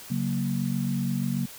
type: chord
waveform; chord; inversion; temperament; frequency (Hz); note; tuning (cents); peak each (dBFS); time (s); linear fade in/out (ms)
sine; F# major; second; equal; 138.59 / 185 / 233.1; C#3 / F#3 / A#3; 0 / 0 / 0; -29; 0.1-1.46; 10
effects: white hiss -44 dBFS RMS until 1.58 s